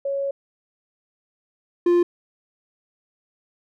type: tone pair in turn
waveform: sine / triangle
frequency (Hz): 554.4 / 349.3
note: C#5 / F4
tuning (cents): 0 / 0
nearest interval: minor sixth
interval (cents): 800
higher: first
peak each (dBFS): -22 / -12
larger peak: second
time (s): 0.05-0.31 / 1.86-2.03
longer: first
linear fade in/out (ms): 5
effects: none